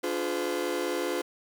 40% pulse chord, D diminished seventh, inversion none, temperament just, 293.7 / 352.4 / 422.9 / 507.5 Hz, D4 / F4 / Ab4 / Cb5, 0 / +16 / +31 / +47 cents, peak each -35 / -31 / -35 / -32 dBFS, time 0.03-1.22 s, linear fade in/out 10 ms, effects none

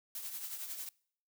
blue noise with tremolo, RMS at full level -40 dBFS, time 0.15-0.89 s, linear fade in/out 2 ms, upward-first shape triangle, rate 11 Hz, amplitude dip 60%, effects noise-tail reverb RT60 0.6 s tail -25 dB re dry

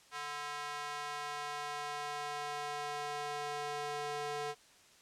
square tone with high-pass filter sweep, 146.83 Hz, D3, in tune, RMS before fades -40 dBFS, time 0.11-4.55 s, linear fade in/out 50 ms, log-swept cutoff 1100 to 530 Hz, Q 1.5, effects white hiss -62 dBFS RMS until 5.01 s + low-pass 8000 Hz 12 dB/octave

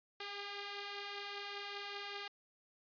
5% pulse beating tone pair, 400 / 405.1 Hz, G4 / G#4, +35 / -43 cents, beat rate 5.1 Hz, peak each -39 / -32 dBFS, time 0.2-2.28 s, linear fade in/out 5 ms, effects resampled to 11025 Hz

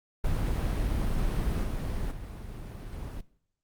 brown noise with level steps, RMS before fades -28 / -31 / -39 / -37 dBFS, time 0.24-3.21 s, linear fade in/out 5 ms, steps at 1.63 / 2.11 / 2.92 s, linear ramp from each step 5 ms, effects noise-tail reverb RT60 0.7 s tail -21 dB re dry + Opus 32 kbps

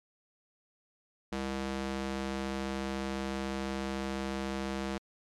square tone with high-pass filter, 67 Hz, C2, 42 cents sharp, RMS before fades -35 dBFS, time 1.32-4.98 s, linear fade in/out 5 ms, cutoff 180 Hz, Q 0.8, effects low-pass 7000 Hz 12 dB/octave + MP3 96 kbps

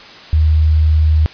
sine tone, 77.78 Hz, D#2, in tune, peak -8 dBFS, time 0.33-1.26 s, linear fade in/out 0 ms, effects white hiss -36 dBFS RMS until 1.33 s + resampled to 11025 Hz

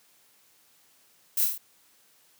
violet noise with echo, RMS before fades -25 dBFS, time 1.37-1.45 s, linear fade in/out 5 ms, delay 26 ms, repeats 5, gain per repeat -3 dB, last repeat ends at 1.58 s, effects white hiss -62 dBFS RMS until 2.39 s + high-pass 100 Hz 12 dB/octave

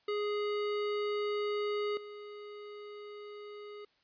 square tone with level steps, 415.3 Hz, G#4, in tune, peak -32 / -45 dBFS, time 0.08-3.85 s, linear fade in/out 5 ms, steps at 1.97 s, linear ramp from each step 2 ms, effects white hiss -71 dBFS RMS until 4.03 s + resampled to 11025 Hz

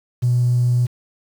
triangle tone, 122.4 Hz, B2, 15 cents flat, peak -10 dBFS, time 0.22-0.87 s, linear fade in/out 20 ms, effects tanh soft clip ceiling -11 dBFS + 7-bit

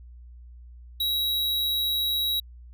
square tone, 3862 Hz, B7, 39 cents flat, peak -24 dBFS, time 1-2.4 s, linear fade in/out 5 ms, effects added 60 Hz sine -43 dBFS peak until 2.73 s

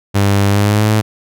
sawtooth tone with pitch glide, 100 to 107.8 Hz, G2 to A2, +35 to -35 cents, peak -6 dBFS, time 0.14-1.02 s, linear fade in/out 20 ms, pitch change +130 cents, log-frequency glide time 0.49-0.9 s, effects none

